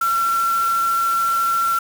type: tone in noise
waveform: sine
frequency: 1357 Hz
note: E6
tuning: 50 cents sharp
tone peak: -16 dBFS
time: 0.01-1.79 s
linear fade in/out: 5 ms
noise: white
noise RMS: -32 dBFS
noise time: 0.01-1.79 s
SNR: +13 dB
effects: none